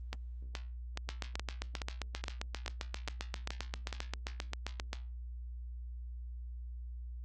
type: two click trains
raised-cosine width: 0.2 ms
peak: -19 / -20 dBFS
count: 30 / 10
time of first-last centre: 1.09-4.931 / 0.13-3.927 s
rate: 7.55 / 2.37 Hz
effects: added 60 Hz sine -41 dBFS peak until 7.24 s + Opus 32 kbps